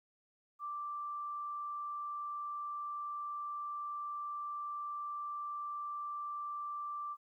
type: tone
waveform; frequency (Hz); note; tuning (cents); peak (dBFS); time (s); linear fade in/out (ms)
sine; 1174.7; D6; 0; -38; 0.59-7.17; 50
effects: 13-bit